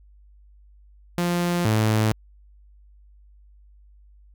sawtooth tone pair in turn, 174.61 / 108.95 Hz, F3 / A2, 0 / -17 cents, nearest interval minor sixth, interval 817 cents, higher first, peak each -17 / -14 dBFS, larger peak second, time 1.18-1.65 / 1.65-2.12 s, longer neither, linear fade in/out 0 ms, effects added 50 Hz sine -49 dBFS peak until 4.34 s

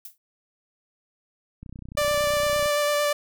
violet noise with exponential decay, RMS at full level -35 dBFS, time 0.05-0.18 s, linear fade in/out 2 ms, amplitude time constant 27 ms
click train, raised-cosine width 5 ms, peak -27 dBFS, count 33, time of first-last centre 1.63-2.659 s, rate 31.1 Hz
sawtooth tone with vibrato, 587 Hz, D5, 1 cent flat, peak -17 dBFS, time 1.97-3.13 s, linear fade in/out 5 ms, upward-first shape square, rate 8.8 Hz, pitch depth 10 cents each way
effects none

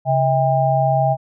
sine tone cluster, 136.5 / 645 / 800 Hz, C#3 / E5 / G5, -26 / -38 / +35 cents, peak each -18 dBFS, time 0.05-1.17 s, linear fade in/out 50 ms, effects none

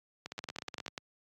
two click trains, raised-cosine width 0.2 ms, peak -20 / -23 dBFS, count 7 / 11, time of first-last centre 0.39-0.978 / 0.26-0.862 s, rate 10.2 / 16.6 Hz, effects high-pass 100 Hz 12 dB/octave + AAC 64 kbps

